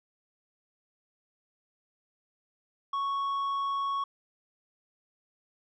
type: tone with tanh clipping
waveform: sine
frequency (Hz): 1108.7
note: C#6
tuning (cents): 0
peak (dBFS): -29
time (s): 2.93-4.04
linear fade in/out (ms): 5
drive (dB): 5
effects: none